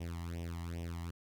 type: tone with flanger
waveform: sawtooth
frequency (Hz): 84.8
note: E2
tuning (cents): +50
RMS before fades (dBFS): -41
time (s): 0-1.11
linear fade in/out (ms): 10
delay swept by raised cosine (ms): 0.34 to 1.02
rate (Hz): 2.5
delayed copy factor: +0.95
effects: none